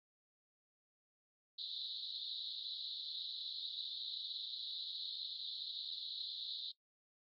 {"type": "band-pass noise", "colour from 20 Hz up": "white", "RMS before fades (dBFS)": -45, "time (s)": [1.58, 6.72], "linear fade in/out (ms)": 10, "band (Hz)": [3600, 4200], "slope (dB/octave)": 96, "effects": ["noise-tail reverb RT60 0.1 s tail -19 dB re dry", "AAC 32 kbps"]}